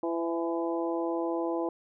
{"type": "harmonic tone with a mistuned harmonic", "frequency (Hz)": 167.9, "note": "E3", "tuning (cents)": 32, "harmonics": [2, 3, 4, 5, 6], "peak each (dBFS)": [-30, -34, -36, -38, -40], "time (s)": [0.03, 1.69], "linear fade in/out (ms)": 2, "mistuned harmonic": 4, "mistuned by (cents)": -20, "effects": []}